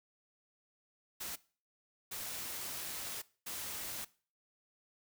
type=noise bursts at uneven times; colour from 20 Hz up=white; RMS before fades=-42 dBFS; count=3; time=1.2-1.36 / 2.11-3.22 / 3.46-4.05 s; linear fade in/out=10 ms; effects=noise-tail reverb RT60 0.4 s tail -20 dB re dry